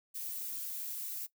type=noise; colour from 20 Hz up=violet; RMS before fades=-40 dBFS; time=0.14-1.27 s; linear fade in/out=20 ms; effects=noise-tail reverb RT60 0.1 s tail -18 dB re dry